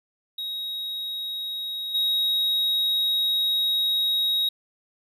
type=tone with level steps; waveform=triangle; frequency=3791 Hz; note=A#7; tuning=28 cents sharp; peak=-27 / -19 dBFS; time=0.38-4.49 s; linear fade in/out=5 ms; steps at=1.94 s; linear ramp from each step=10 ms; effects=none